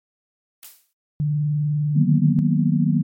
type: noise with exponential decay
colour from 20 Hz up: blue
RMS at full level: -34 dBFS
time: 0.63-0.93 s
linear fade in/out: 0 ms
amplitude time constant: 64 ms
type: tone with vibrato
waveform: sine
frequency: 148.3 Hz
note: D3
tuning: 17 cents sharp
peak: -18 dBFS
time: 1.2-2.39 s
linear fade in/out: 0 ms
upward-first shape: sine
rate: 20 Hz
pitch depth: 57 cents each way
type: chord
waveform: sine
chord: B major seventh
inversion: first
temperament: equal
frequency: 155.56 / 185 / 233.1 / 246.9 Hz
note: D#3 / F#3 / A#3 / B3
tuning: 0 / 0 / 0 / 0 cents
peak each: -19 / -21 / -22 / -24 dBFS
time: 1.95-3.03 s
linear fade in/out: 20 ms
effects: MP3 64 kbps